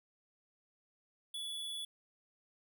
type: tone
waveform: square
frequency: 3424 Hz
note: A7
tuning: 48 cents flat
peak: -40 dBFS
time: 1.34-1.85 s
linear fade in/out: 5 ms
effects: none